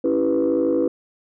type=chord; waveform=sine; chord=C# half-diminished seventh; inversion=none; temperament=equal; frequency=277.2 / 329.6 / 392 / 493.9 Hz; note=C#4 / E4 / G4 / B4; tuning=0 / 0 / 0 / 0 cents; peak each=-22 / -20 / -25 / -20 dBFS; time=0.04-0.88 s; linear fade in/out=5 ms; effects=tanh soft clip ceiling -11 dBFS